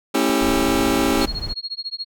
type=chord; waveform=sawtooth; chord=A dominant seventh; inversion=none; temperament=just; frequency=220 / 275 / 330 / 396 Hz; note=A3 / C#4 / E4 / G4; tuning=0 / -14 / +2 / +18 cents; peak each=-21 / -16 / -18 / -19 dBFS; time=0.14-1.26 s; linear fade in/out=10 ms
type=clicks; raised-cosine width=3 ms; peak=-23 dBFS; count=2; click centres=0.297 / 0.483 s
type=noise; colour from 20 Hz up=brown; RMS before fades=-29 dBFS; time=0.4-1.54 s; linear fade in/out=20 ms
type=tone with tremolo; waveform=sine; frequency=4295 Hz; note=C8; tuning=44 cents sharp; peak=-23 dBFS; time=1.21-2.05 s; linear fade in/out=5 ms; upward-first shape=sine; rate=14 Hz; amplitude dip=100%
effects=none